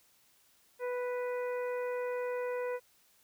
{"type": "harmonic tone", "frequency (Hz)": 493.9, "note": "B4", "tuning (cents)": 0, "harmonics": [1, 2, 3, 4, 5], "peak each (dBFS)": [-33, -43, -47, -48, -52], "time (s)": [0.79, 2.8], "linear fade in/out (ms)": 50, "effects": ["white hiss -67 dBFS RMS until 3.23 s"]}